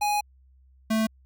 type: tone pair in turn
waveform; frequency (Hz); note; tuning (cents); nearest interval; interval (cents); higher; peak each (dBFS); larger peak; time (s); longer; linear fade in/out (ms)
square; 830.6 / 220.3; G#5 / A3; 0 / +2; octave + major seventh; 2298; first; -23 / -22; second; 0.01-0.21 / 0.9-1.07; first; 10
effects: added 65 Hz sine -54 dBFS peak until 1.25 s